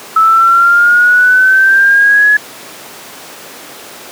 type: exponential sweep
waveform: sine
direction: up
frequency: 1304 to 1700 Hz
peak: -4 dBFS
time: 0.16-2.37 s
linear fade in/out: 5 ms
effects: pink hiss -30 dBFS RMS until 4.11 s + high-pass 300 Hz 12 dB/octave